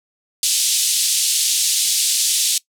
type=band-pass noise; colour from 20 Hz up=white; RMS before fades=-18 dBFS; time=0.43-2.58 s; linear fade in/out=2 ms; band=3200 to 10000 Hz; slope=24 dB/octave; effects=noise-tail reverb RT60 0.1 s tail -21 dB re dry